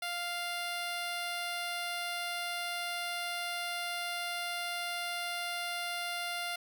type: tone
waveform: 10% pulse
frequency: 698.5 Hz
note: F5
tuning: in tune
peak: -26 dBFS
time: 0.02-6.56 s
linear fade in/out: 5 ms
effects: none